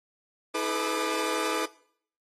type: tone cluster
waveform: sawtooth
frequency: 322.3 / 429.2 / 497.8 / 1197 Hz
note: E4 / A4 / B4 / D6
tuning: -39 / -43 / +14 / +33 cents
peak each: -29 dBFS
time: 0.54-1.66 s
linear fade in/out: 10 ms
effects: noise-tail reverb RT60 0.6 s tail -20 dB re dry + AAC 32 kbps